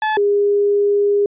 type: tone pair in turn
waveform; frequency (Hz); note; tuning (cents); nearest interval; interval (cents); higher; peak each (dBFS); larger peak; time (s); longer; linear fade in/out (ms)
30% pulse / sine; 863 / 407.3; A5 / G#4; -34 / -34; octave + minor second; 1300; first; -13 / -12; second; 0.02-0.17 / 0.17-1.26; second; 2
effects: resampled to 8000 Hz